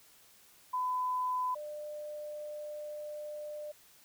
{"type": "tone pair in turn", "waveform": "sine", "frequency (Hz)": [1006, 598.2], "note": ["B5", "D5"], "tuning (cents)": [32, 32], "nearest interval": "major sixth", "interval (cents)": 900, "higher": "first", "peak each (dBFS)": [-30, -39], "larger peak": "first", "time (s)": [[0.73, 1.55], [1.55, 3.72]], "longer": "second", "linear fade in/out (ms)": 10, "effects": ["white hiss -61 dBFS RMS until 4.04 s"]}